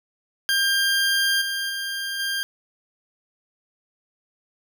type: tone with level steps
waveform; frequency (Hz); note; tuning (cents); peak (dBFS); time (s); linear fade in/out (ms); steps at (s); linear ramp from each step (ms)
20% pulse; 1597; G6; +32; -14 / -20 / -22 / -19; 0.49-2.43; 0; 1.41 / 1.69 / 2.19; 10
effects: none